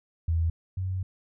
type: tone pair in turn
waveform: sine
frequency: 82.41 / 93.44 Hz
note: E2 / F#2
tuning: 0 / +18 cents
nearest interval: major second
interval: 218 cents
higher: second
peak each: -22 / -27 dBFS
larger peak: first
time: 0.28-0.5 / 0.77-1.03 s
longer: second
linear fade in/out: 5 ms
effects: none

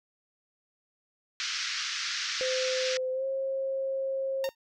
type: band-pass noise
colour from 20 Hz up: white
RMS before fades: -33 dBFS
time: 1.4-2.97 s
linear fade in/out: 0 ms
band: 1300 to 6000 Hz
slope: 48 dB/octave
type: tone with pitch glide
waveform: sine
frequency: 515 to 536.6 Hz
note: C5 to C5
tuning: -28 to +44 cents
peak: -28 dBFS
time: 2.41-4.49 s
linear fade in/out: 0 ms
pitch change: +72 cents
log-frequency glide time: 3.12-3.25 s
type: tone with exponential decay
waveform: 10% pulse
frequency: 920 Hz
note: A#5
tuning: 23 cents flat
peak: -22 dBFS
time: 4.44-4.55 s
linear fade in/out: 2 ms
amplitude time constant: 23 ms
effects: none

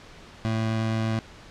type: tone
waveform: 25% pulse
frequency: 111.4 Hz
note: A2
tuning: 22 cents sharp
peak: -20 dBFS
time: 0.45-1.19 s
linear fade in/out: 0 ms
effects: pink hiss -47 dBFS RMS until 1.5 s + low-pass 5000 Hz 12 dB/octave

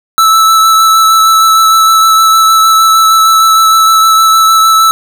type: tone with vibrato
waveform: square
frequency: 1314 Hz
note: E6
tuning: 6 cents flat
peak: -4 dBFS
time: 0.18-4.91 s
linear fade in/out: 0 ms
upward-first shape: sine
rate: 6.5 Hz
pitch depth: 11 cents each way
effects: none

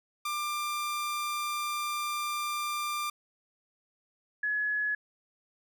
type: tone pair in turn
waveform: sawtooth / sine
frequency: 1190 / 1694.6 Hz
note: D6 / G#6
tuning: +22 / +34 cents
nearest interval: tritone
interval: 612 cents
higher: second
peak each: -27 dBFS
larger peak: neither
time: 0.25-3.1 / 4.43-4.95 s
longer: first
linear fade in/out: 5 ms
effects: none

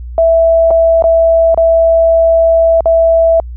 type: tone with dropouts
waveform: sine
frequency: 659.3 Hz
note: E5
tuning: in tune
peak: -5 dBFS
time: 0.18-3.4 s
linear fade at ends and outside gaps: 1 ms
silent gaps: 0.706-0.71 / 1.023-1.04 / 1.545-1.575 / 2.807-2.857 s
effects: added 60 Hz sine -22 dBFS peak until 3.56 s

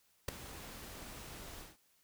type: noise with ADSR envelope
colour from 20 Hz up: pink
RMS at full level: -32 dBFS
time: 0.28-1.77 s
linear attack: 8 ms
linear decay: 3 ms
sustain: -17 dB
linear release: 180 ms
effects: white hiss -72 dBFS RMS until 2.03 s

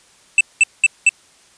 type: tone bursts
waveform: square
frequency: 2651 Hz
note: E7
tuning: 9 cents sharp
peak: -8 dBFS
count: 4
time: 0.38-1.092 s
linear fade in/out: 2 ms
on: 28 ms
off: 200 ms
effects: white hiss -51 dBFS RMS until 1.57 s + resampled to 22050 Hz

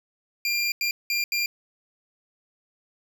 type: tone bursts at uneven times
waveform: 25% pulse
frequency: 2391 Hz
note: D7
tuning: 30 cents sharp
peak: -19 dBFS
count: 4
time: 0.45-0.72 / 0.81-0.91 / 1.1-1.24 / 1.32-1.46 s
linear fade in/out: 2 ms
effects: none

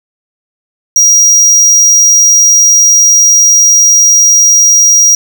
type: tone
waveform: square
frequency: 5730 Hz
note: F8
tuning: 44 cents sharp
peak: -3 dBFS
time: 0.96-5.15 s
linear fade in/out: 2 ms
effects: none

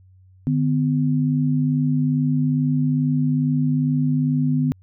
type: tone pair together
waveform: sine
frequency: 150.14 / 252.5 Hz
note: D3 / B3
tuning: +39 / +39 cents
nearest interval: major sixth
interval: 900 cents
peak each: -19 / -20 dBFS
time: 0.47-4.72 s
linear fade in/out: 0 ms
effects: added 93 Hz sine -48 dBFS peak until 4.82 s

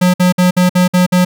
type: tone bursts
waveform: square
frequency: 180.7 Hz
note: F#3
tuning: 41 cents flat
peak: -8 dBFS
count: 7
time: 0.01-1.25 s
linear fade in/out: 10 ms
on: 130 ms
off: 55 ms
effects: none

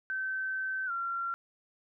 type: tone with pitch glide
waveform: sine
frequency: 1540 to 1372 Hz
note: G6 to F6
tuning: -31 to -31 cents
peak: -31 dBFS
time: 0.1-1.34 s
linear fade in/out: 0 ms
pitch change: -200 cents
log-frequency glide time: 0.86-0.91 s
effects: none

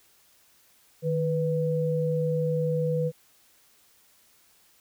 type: tone pair together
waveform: sine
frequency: 155.38 / 493.9 Hz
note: D#3 / B4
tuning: -2 / 0 cents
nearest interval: octave + minor sixth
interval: 2002 cents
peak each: -26 dBFS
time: 1.02-3.12 s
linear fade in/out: 50 ms
effects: white hiss -61 dBFS RMS until 4.8 s

